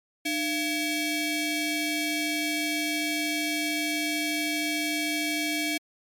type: ring-modulated tone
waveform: sawtooth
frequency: 987.8 Hz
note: B5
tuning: in tune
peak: -19 dBFS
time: 0.25-5.78 s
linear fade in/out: 10 ms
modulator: 1290 Hz
effects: MP3 64 kbps